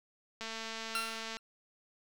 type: click train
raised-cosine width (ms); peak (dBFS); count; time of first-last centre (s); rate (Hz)
0.2; -24; 216; 0.41-1.37; 224
type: tone with exponential decay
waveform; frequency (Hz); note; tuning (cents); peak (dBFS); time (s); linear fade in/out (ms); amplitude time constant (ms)
20% pulse; 1365; F6; -40; -25; 0.95-1.39; 1; 94
effects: none